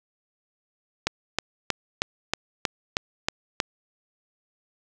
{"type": "click train", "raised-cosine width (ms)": 0.2, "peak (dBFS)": -5, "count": 9, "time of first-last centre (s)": [1.07, 3.602], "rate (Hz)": 3.16, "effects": []}